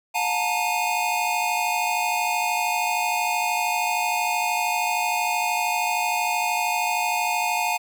square tone cluster, 715 / 863 / 916 / 2478 Hz, F5 / A5 / A#5 / D#7, +41 / -34 / -31 / -8 cents, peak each -28 dBFS, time 0.14-7.78 s, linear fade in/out 20 ms, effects none

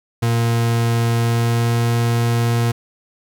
40% pulse tone with pitch glide, 116.54 to 117.55 Hz, A#2 to A#2, 0 to +15 cents, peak -14 dBFS, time 0.22-2.72 s, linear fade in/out 10 ms, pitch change +15 cents, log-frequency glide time 1.14-1.81 s, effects 9-bit

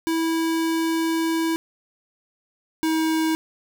square tone pair in turn, 326.9 / 319.4 Hz, E4 / D#4, -14 / +45 cents, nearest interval unison, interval 41 cents, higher first, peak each -21 / -20 dBFS, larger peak second, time 0.07-1.56 / 2.83-3.35 s, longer first, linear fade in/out 0 ms, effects none

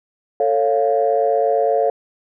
sine chord, A augmented, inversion none, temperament equal with one note detuned, 445.9 / 554.4 / 698.5 Hz, A4 / C#5 / E#5, +23 / 0 / 0 cents, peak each -18 dBFS, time 0.4-1.9 s, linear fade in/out 2 ms, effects tanh soft clip ceiling -5 dBFS

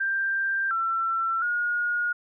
sine tone with pitch steps, 1581 / 1345 / 1437 Hz, G6 / E6 / F6, +14 / +34 / +49 cents, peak -23 dBFS, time 0-2.13 s, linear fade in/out 10 ms, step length 710 ms, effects none

